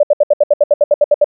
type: tone bursts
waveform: sine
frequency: 587.3 Hz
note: D5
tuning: in tune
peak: -5 dBFS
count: 13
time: 0-1.244 s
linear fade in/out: 5 ms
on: 32 ms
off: 69 ms
effects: none